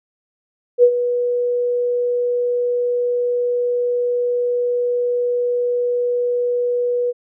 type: tone with ADSR envelope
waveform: sine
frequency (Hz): 487.3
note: B4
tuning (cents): -23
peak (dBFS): -5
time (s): 0.78-7.13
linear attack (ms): 51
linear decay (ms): 71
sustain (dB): -11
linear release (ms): 34
effects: none